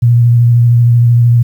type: tone with vibrato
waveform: sine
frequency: 119.1 Hz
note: A#2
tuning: 38 cents sharp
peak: -4 dBFS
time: 0.02-1.43 s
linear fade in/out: 10 ms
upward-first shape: sine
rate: 13 Hz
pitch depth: 20 cents each way
effects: 7-bit